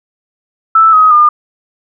sine tone with pitch steps, 1318.5 / 1262.6 / 1209.1 Hz, E6 / D#6 / D#6, 0 / +25 / -50 cents, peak -3 dBFS, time 0.75-1.29 s, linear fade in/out 5 ms, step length 180 ms, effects none

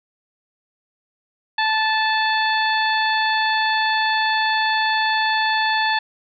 harmonic tone, 875 Hz, A5, 10 cents flat, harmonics 1 / 2 / 3 / 4 / 5, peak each -20 / -21 / -28 / -27 / -28 dBFS, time 1.58-5.99 s, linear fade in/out 5 ms, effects none

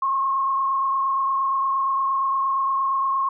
sine tone with frequency modulation, 1080 Hz, C#6, 45 cents flat, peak -19 dBFS, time 0.02-3.29 s, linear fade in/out 5 ms, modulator 28.6 Hz, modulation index 0.89, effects none

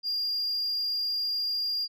sine tone, 4809 Hz, D8, 40 cents sharp, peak -24 dBFS, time 0.03-1.88 s, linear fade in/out 50 ms, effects tanh soft clip ceiling -26 dBFS

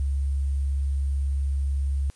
sine tone with sample-and-hold, 69.1 Hz, C#2, 5 cents flat, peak -22 dBFS, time 0-2.1 s, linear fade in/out 0 ms, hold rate 8820 Hz, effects white hiss -58 dBFS RMS until 2.15 s + resampled to 24000 Hz

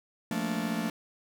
45% pulse chord, Bb major seventh, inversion second, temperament just, 174.81 / 218.5 / 233.1 / 291.4 Hz, F3 / A3 / Bb3 / D4, +2 / -12 / 0 / -13 cents, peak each -36 / -33 / -35 / -37 dBFS, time 0.31-0.9 s, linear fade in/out 2 ms, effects none

